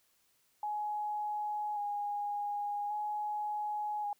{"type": "tone with vibrato", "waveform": "sine", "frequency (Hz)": 830.6, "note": "G#5", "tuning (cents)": 0, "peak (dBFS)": -33, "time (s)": [0.63, 4.13], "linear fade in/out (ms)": 2, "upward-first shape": "square", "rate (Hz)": 0.44, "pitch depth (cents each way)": 18, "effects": ["white hiss -72 dBFS RMS until 4.19 s"]}